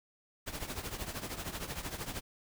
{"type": "noise with tremolo", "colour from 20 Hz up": "pink", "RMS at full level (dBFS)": -37, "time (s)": [0.46, 2.21], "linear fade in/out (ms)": 20, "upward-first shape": "triangle", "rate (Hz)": 13, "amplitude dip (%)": 80, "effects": []}